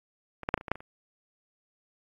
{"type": "clicks", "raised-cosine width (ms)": 0.5, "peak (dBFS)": [-24, -12, -7, -21, -27, -22, -10, -26, -30], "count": 9, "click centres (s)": [0.433, 0.489, 0.541, 0.577, 0.611, 0.682, 0.716, 0.756, 0.805], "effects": ["AAC 32 kbps"]}